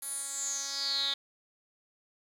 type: tone with band-pass filter sweep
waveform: 10% pulse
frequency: 277.2 Hz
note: C#4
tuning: in tune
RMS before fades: -34 dBFS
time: 0.02-1.14 s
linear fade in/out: 5 ms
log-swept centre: 11000 to 3500 Hz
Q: 8.3
effects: 10-bit